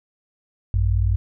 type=tone pair together; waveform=sine; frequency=57.56 / 96.8 Hz; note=A#1 / G2; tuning=-21 / -21 cents; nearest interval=major sixth; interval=900 cents; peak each=-19 dBFS; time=0.74-1.16 s; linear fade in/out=0 ms; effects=none